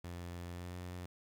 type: tone with pitch glide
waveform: sawtooth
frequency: 87.31 to 89.4 Hz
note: F2 to F2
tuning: 0 to +41 cents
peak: -39 dBFS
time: 0.04-1.06 s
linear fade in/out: 5 ms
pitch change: +41 cents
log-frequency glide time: 0.51-0.72 s
effects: 11-bit